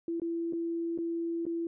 sine tone with dropouts, 335.3 Hz, E4, 30 cents sharp, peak -30 dBFS, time 0.08-1.67 s, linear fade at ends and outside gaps 2 ms, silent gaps 0.199-0.218 / 0.526-0.533 / 0.977-0.986 / 1.454-1.465 s, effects none

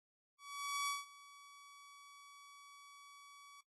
sawtooth tone with ADSR envelope, 1137 Hz, C#6, 44 cents sharp, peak -32 dBFS, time 0.38-3.61 s, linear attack 500 ms, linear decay 170 ms, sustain -21 dB, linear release 7 ms, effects noise-tail reverb RT60 0.1 s tail -18 dB re dry + AAC 32 kbps

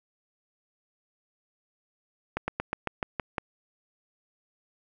slowing click train, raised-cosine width 0.5 ms, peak -13 dBFS, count 8, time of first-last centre 2.37-3.382 s, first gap 110 ms, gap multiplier 1.09, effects none

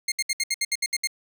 15% pulse tone bursts, 2127 Hz, C7, 28 cents sharp, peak -16 dBFS, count 10, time 0.08-1.073 s, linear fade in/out 5 ms, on 39 ms, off 67 ms, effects none

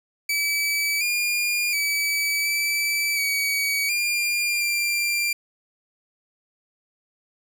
sawtooth tone with pitch steps, 2297 / 2417 / 2293 / 2313 / 2264 / 2401 / 2375 Hz, D7 / D7 / D7 / D7 / C#7 / D7 / D7, -39 / +49 / -42 / -27 / +36 / +38 / +19 cents, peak -18 dBFS, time 0.29-5.33 s, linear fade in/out 5 ms, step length 720 ms, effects none

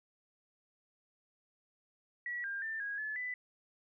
sine tone with pitch steps, 1933 / 1601 / 1784 / 1646 / 1723 / 1994 Hz, B6 / G6 / A6 / G#6 / A6 / B6, -38 / +36 / +23 / -16 / -37 / +16 cents, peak -36 dBFS, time 2.26-3.34 s, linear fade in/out 2 ms, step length 180 ms, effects none

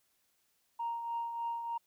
sine tone with tremolo, 932.3 Hz, A#5, in tune, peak -31 dBFS, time 0.79-1.78 s, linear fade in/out 10 ms, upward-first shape triangle, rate 3.3 Hz, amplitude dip 55%, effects tanh soft clip ceiling -29 dBFS + white hiss -75 dBFS RMS until 1.86 s

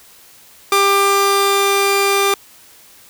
sawtooth tone pair together, 396.8 / 1190 Hz, G4 / D6, +21 / +22 cents, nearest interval octave + perfect fifth, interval 1901 cents, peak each -11 dBFS, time 0.72-2.34 s, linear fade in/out 2 ms, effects white hiss -45 dBFS RMS until 3.09 s

